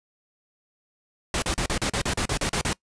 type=noise bursts; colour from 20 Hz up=pink; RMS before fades=-25 dBFS; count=12; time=1.34-2.731 s; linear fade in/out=2 ms; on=82 ms; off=37 ms; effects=noise-tail reverb RT60 0.1 s tail -23 dB re dry + resampled to 22050 Hz

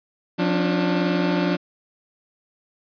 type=tone cluster; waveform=30% pulse; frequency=177.5 / 274.7 / 296.6 Hz; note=F3 / C#4 / D4; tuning=+28 / -16 / +17 cents; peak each=-19 / -25 / -21 dBFS; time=0.38-1.57 s; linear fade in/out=20 ms; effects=resampled to 11025 Hz

